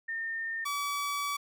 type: tone pair in turn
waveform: sine / sawtooth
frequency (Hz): 1817 / 1144.6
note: A#6 / D6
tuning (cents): -45 / -45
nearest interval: minor sixth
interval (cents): 800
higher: first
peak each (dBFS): -32 / -27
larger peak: second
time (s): 0.08-0.65 / 0.65-1.37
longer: second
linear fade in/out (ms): 10
effects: none